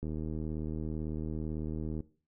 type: click train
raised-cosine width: 3 ms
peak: -25 dBFS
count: 155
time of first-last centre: 0.03-2.004 s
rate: 78 Hz
effects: noise-tail reverb RT60 0.4 s tail -18 dB re dry